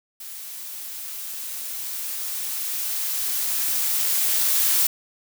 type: noise with level ramp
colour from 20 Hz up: blue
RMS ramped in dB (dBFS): -37 to -19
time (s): 0.2-4.87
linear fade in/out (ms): 5
effects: none